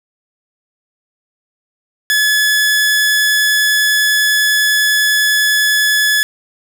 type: tone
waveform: sawtooth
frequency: 1710 Hz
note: A6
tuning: 50 cents flat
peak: -7 dBFS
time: 2.1-6.23 s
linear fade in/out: 0 ms
effects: none